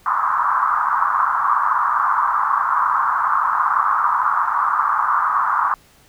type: band-pass noise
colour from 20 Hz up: pink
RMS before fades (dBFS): -18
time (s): 0.06-5.74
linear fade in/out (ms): 2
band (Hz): 1000 to 1300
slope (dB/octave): 48
effects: pink hiss -52 dBFS RMS until 6.08 s